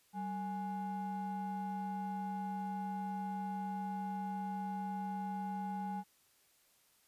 triangle ring-modulated tone, 320.2 Hz, D#4, 50 cents sharp, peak -32 dBFS, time 0.13-6.04 s, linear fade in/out 50 ms, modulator 512 Hz, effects white hiss -70 dBFS RMS until 7.07 s + resampled to 32000 Hz

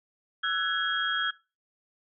sine tone cluster, 1335 / 1494 / 1674 / 3268 Hz, E6 / F#6 / G#6 / G#7, +22 / +16 / +13 / -29 cents, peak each -32 / -31 / -31 / -31 dBFS, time 0.43-1.31 s, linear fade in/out 10 ms, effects noise-tail reverb RT60 0.3 s tail -21 dB re dry

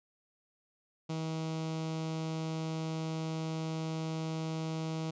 sawtooth tone with notch filter, 160 Hz, D#3, 49 cents sharp, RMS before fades -36 dBFS, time 1.09-5.11 s, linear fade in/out 10 ms, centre 1700 Hz, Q 1.6, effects resampled to 16000 Hz

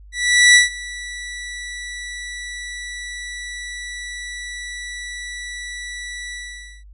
sawtooth tone with ADSR envelope, 1957 Hz, B6, 16 cents flat, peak -3 dBFS, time 0.12-6.84 s, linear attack 430 ms, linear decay 140 ms, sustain -22 dB, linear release 510 ms, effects added 50 Hz sine -40 dBFS peak until 6.93 s + resampled to 24000 Hz

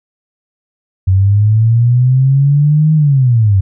sine linear two-way sweep, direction up then down, 92.5 to 157.3 to 92.5 Hz, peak -6 dBFS, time 1.07-3.61 s, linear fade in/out 10 ms, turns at 2.94 s, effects none

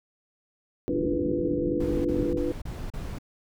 white low-pass noise, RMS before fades -32 dBFS, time 0.88-2.39 s, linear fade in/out 0 ms, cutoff 450 Hz, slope 96 dB/octave
sine chord, B diminished, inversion first, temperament equal with one note detuned, 293.7 / 343.2 / 493.9 Hz, D4 / F4 / B4, 0 / -30 / 0 cents, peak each -29 / -29 / -30 dBFS, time 0.89-2.52 s, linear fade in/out 2 ms
brown noise bursts, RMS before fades -34 dBFS, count 5, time 1.8-3.186 s, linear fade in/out 5 ms, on 250 ms, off 34 ms
effects none

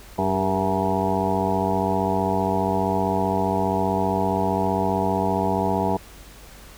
harmonic tone with a mistuned harmonic, 95.2 Hz, F#2, 50 cents sharp, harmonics 1 / 2 / 3 / 4 / 5 / 7 / 8 / 9 / 10, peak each -30 / -26 / -30 / -28 / -30 / -27 / -31 / -27 / -29 dBFS, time 0.18-5.97 s, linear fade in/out 5 ms, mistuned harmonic 4, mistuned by +63 cents, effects added 49 Hz sine -46 dBFS peak until 6.77 s + pink hiss -46 dBFS RMS until 6.77 s

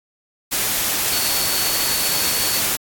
sine tone in noise, 4435 Hz, C#8, in tune, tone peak -26 dBFS, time 1.11-2.61 s, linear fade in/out 20 ms, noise white, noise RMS -20 dBFS, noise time 0.51-2.77 s, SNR -9 dB, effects AAC 64 kbps

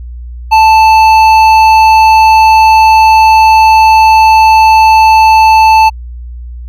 triangle tone with hard clipping, 880 Hz, A5, in tune, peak -3 dBFS, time 0.51-5.9 s, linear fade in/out 20 ms, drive 13 dB, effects added 60 Hz sine -21 dBFS peak until 6.68 s

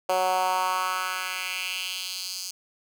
10% pulse tone with high-pass filter sweep, 185 Hz, F#3, in tune, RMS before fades -28 dBFS, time 0.09-2.51 s, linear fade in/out 5 ms, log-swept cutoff 580 to 5500 Hz, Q 2.5, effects none

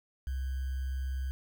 sine tone with sample-and-hold, 65.7 Hz, C2, 8 cents sharp, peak -31 dBFS, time 0.27-1.31 s, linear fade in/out 0 ms, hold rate 1575 Hz, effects none

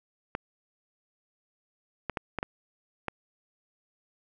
clicks, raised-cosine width 0.5 ms, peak -15 dBFS, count 6, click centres 0.351 / 2.097 / 2.172 / 2.387 / 2.429 / 3.083 s, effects none

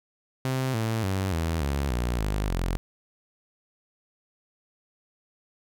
sawtooth tone with pitch steps, 130.81 / 111.92 / 95.76 / 81.93 / 70.1 / 59.98 / 51.32 / 43.91 Hz, C3 / A2 / G2 / E2 / C#2 / B1 / G#1 / F1, 0 / +30 / -40 / -10 / +20 / -50 / -20 / +10 cents, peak -21 dBFS, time 0.45-2.77 s, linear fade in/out 0 ms, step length 290 ms, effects none

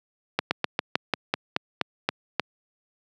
slowing click train, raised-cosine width 0.3 ms, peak -5 dBFS, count 11, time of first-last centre 0.39-2.397 s, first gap 120 ms, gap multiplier 1.11, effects high-pass 150 Hz 12 dB/octave

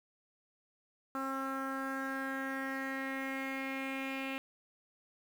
sawtooth tone with low-pass filter sweep, 268.3 Hz, C4, 44 cents sharp, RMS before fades -38 dBFS, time 1.15-4.38 s, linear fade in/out 0 ms, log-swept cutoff 1300 to 2600 Hz, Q 5.7, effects 9-bit

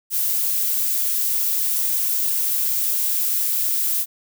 violet noise, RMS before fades -21 dBFS, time 0.1-4.06 s, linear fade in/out 50 ms, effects none

